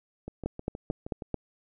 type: two click trains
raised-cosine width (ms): 2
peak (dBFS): -16 / -24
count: 5 / 7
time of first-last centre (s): 0.46-1.343 / 0.28-1.222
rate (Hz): 4.53 / 6.37
effects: none